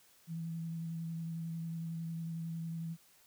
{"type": "tone with vibrato", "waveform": "sine", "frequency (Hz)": 164.81, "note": "E3", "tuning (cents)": 0, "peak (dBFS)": -37, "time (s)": [0.27, 2.97], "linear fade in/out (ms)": 50, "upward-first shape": "square", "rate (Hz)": 11, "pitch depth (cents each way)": 13, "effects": ["white hiss -65 dBFS RMS until 3.26 s"]}